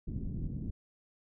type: low-pass noise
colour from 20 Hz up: pink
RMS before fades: -37 dBFS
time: 0.07-0.71 s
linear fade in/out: 10 ms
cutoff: 270 Hz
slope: 24 dB/octave
effects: none